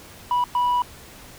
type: tone bursts at uneven times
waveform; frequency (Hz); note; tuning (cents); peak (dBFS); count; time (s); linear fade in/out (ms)
sine; 980; B5; -14; -15; 2; 0.31-0.44 / 0.55-0.82; 2
effects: tanh soft clip ceiling -17 dBFS + pink hiss -44 dBFS RMS until 1.38 s